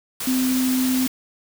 sine tone in noise, 257.2 Hz, C4, 30 cents flat, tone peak -18 dBFS, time 0.27-1.07 s, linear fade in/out 5 ms, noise white, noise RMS -28 dBFS, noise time 0.2-1.08 s, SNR +7 dB, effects none

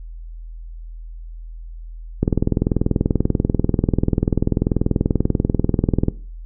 click train, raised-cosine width 3 ms, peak -3 dBFS, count 80, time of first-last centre 2.23-6.084 s, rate 20.5 Hz, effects noise-tail reverb RT60 0.4 s tail -19 dB re dry + added 41 Hz sine -31 dBFS peak until 6.45 s

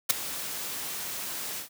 white noise with ADSR envelope, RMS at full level -18 dBFS, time 0.09-1.69 s, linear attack 16 ms, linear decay 7 ms, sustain -17 dB, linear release 110 ms, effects high-pass 100 Hz 12 dB/octave

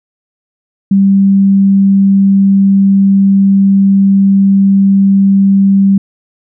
sine tone, 196 Hz, G3, in tune, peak -4 dBFS, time 0.91-5.98 s, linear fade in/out 5 ms, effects none

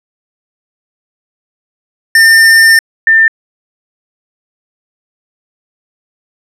square / sine tone pair in turn, 1804 / 1794.6 Hz, A6 / A6, +43 / +34 cents, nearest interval unison, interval 9 cents, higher first, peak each -3 dBFS, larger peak neither, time 2.15-2.79 / 3.07-3.28 s, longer first, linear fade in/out 2 ms, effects low-pass 12000 Hz 12 dB/octave

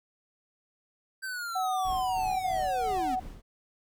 square linear sweep, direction down, 1568 to 238.9 Hz, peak -34 dBFS, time 1.22-3.16 s, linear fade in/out 20 ms
sine tone, 748 Hz, F#5, 19 cents sharp, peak -27 dBFS, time 1.55-3.2 s, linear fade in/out 10 ms
brown noise with tremolo, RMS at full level -41 dBFS, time 1.84-3.42 s, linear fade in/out 20 ms, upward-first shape sine, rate 3 Hz, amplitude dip 65%
effects none

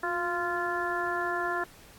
harmonic tone with a mistuned harmonic, 347 Hz, F4, 11 cents flat, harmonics 1 / 2 / 3 / 4 / 5, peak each -34 / -34 / -34 / -34 / -34 dBFS, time 0.03-1.64 s, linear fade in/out 5 ms, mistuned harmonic 1, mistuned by +44 cents, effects pink hiss -54 dBFS RMS until 1.98 s + AAC 64 kbps

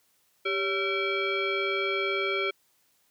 sine tone with frequency modulation, 1351 Hz, E6, 42 cents sharp, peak -25 dBFS, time 0.45-2.51 s, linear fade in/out 10 ms, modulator 958 Hz, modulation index 1.7, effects white hiss -68 dBFS RMS until 3.1 s + high-pass 60 Hz 12 dB/octave

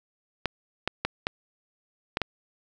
clicks, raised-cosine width 0.3 ms, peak -9 dBFS, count 6, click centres 0.457 / 0.876 / 1.05 / 1.269 / 2.171 / 2.217 s, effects none

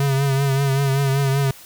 square tone with vibrato, 137.4 Hz, C#3, 15 cents flat, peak -17 dBFS, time 0-1.51 s, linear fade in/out 2 ms, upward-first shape triangle, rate 5.2 Hz, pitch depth 53 cents each way, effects white hiss -43 dBFS RMS until 1.65 s

